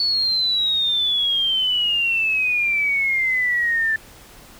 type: exponential sweep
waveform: sine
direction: down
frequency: 4461 to 1760 Hz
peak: -17 dBFS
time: 0-3.96 s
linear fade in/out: 2 ms
effects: pink hiss -45 dBFS RMS until 4.59 s